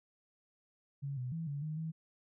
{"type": "tone with pitch steps", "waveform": "sine", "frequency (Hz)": [139.8, 125.7, 163.9, 142.7, 154.6, 160.6], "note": ["C#3", "B2", "E3", "D3", "D#3", "E3"], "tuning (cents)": [15, 31, -10, -49, -11, -45], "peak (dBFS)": -36, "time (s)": [1.02, 1.92], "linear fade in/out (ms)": 20, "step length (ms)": 150, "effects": []}